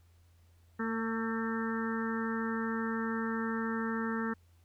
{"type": "harmonic tone with a mistuned harmonic", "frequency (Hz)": 225.8, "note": "A3", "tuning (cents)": 45, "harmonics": [1, 2, 4, 5, 6, 7, 8], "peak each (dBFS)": [-33, -39, -44, -45, -41, -43, -42], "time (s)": [0.79, 4.34], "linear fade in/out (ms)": 10, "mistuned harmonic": 6, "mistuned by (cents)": -24, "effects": ["added 85 Hz sine -60 dBFS peak until 4.64 s", "pink hiss -72 dBFS RMS until 4.64 s"]}